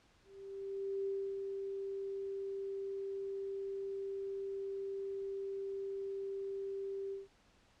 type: tone with ADSR envelope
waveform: sine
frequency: 392 Hz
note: G4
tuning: in tune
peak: -34 dBFS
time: 0.24-7.28 s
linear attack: 820 ms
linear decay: 290 ms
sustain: -4 dB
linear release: 160 ms
effects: pink hiss -68 dBFS RMS until 7.8 s + low-pass 6000 Hz 12 dB/octave